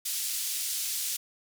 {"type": "band-pass noise", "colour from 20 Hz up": "white", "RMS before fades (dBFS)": -32, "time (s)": [0.05, 1.17], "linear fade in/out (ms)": 10, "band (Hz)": [3700, 13000], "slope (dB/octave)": 12, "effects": []}